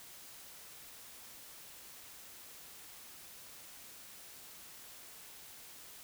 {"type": "silence", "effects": ["white hiss -53 dBFS RMS until 6.03 s"]}